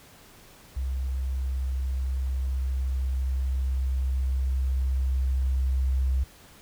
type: tone with level ramp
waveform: sine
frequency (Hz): 65.41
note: C2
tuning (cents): 0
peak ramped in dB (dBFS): -26 to -21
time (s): 0.76-6.24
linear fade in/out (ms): 10
effects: pink hiss -52 dBFS RMS until 6.61 s